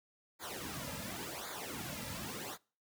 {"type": "noise with flanger", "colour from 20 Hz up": "pink", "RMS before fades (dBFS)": -43, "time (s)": [0.39, 2.58], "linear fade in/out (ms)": 50, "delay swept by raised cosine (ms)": [0.35, 2.75], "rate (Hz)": 0.91, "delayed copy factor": -0.85, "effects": ["noise-tail reverb RT60 0.4 s tail -25 dB re dry", "high-pass 60 Hz 12 dB/octave"]}